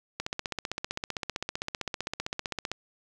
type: click train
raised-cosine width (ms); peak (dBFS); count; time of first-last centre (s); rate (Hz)
0.2; -14; 40; 0.2-2.716; 15.5
effects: none